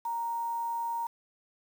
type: tone with quantisation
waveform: sine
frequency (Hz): 930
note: A#5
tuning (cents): -4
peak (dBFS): -30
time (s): 0.05-1.07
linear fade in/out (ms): 5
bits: 8
effects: none